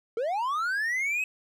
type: linear sweep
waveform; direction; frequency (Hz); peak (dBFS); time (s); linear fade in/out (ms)
triangle; up; 431.5 to 2586; -24; 0.17-1.24; 2
effects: none